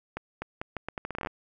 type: accelerating click train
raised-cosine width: 0.5 ms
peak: -18 dBFS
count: 15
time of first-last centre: 0.17-1.271 s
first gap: 250 ms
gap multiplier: 0.78
effects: none